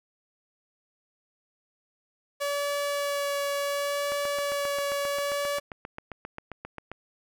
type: tone with vibrato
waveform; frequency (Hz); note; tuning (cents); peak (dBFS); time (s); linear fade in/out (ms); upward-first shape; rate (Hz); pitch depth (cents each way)
sawtooth; 570; C#5; +48; -23; 2.4-5.6; 20; sine; 0.7; 10
type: click train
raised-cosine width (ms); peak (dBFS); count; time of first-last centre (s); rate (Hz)
0.5; -22; 22; 4.12-6.916; 7.51
effects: none